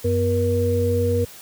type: tone cluster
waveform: sine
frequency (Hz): 94.4 / 246.7 / 475.5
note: F#2 / B3 / A#4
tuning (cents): +35 / -2 / +34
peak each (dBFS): -20 / -27 / -20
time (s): 0.04-1.25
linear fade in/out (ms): 10
effects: white hiss -42 dBFS RMS until 1.41 s + high-pass 60 Hz 12 dB/octave